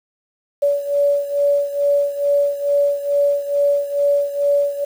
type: beating tone pair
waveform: sine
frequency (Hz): 570 / 572.3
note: C#5 / D5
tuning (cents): +48 / -45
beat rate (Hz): 2.3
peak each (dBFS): -16 / -20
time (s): 0.62-4.85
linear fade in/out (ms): 10
effects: 7-bit